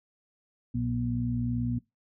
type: harmonic tone with a mistuned harmonic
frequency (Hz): 60.4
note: B1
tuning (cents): -38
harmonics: 1 / 2 / 3 / 4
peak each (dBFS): -38 / -30 / -42 / -30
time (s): 0.74-1.79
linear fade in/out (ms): 10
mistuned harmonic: 2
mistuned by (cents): -33
effects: noise-tail reverb RT60 0.2 s tail -22 dB re dry